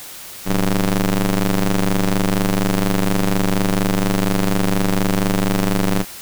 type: ring-modulated tone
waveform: sawtooth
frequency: 99.3 Hz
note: G2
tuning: 23 cents sharp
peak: -8 dBFS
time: 0.45-6.05 s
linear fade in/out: 50 ms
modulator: 87.2 Hz
effects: white hiss -35 dBFS RMS until 6.21 s